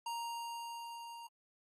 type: tone with level ramp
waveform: square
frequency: 934 Hz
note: A#5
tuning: 3 cents sharp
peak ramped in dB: -38 to -48 dBFS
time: 0.06-1.27 s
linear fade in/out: 5 ms
effects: AAC 32 kbps